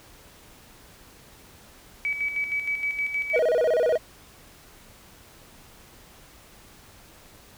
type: tone with tremolo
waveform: sine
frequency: 2285 Hz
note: D7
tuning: 48 cents flat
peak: -23 dBFS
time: 2.05-3.39 s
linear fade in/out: 0 ms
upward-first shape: square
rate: 6.4 Hz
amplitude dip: 55%
type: tone with vibrato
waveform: triangle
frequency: 554.4 Hz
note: C#5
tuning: in tune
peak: -17 dBFS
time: 3.33-3.98 s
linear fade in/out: 20 ms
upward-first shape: square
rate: 16 Hz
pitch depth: 230 cents each way
effects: pink hiss -51 dBFS RMS until 7.57 s